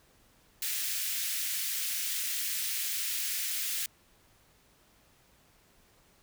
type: high-pass noise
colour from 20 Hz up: white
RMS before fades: -33 dBFS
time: 0.62-3.86 s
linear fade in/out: 2 ms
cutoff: 1800 Hz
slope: 24 dB/octave
effects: pink hiss -64 dBFS RMS until 6.22 s